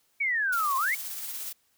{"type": "exponential two-way sweep", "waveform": "sine", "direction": "down then up", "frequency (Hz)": [2300, 1035, 2300], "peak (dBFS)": -24, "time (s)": [0.2, 0.95], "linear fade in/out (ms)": 10, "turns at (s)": 0.77}
{"type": "noise with tremolo", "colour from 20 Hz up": "blue", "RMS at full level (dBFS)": -35, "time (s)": [0.52, 1.53], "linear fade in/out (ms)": 10, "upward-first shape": "sine", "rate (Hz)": 17, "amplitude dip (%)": 30}
{"effects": ["white hiss -69 dBFS RMS until 1.77 s"]}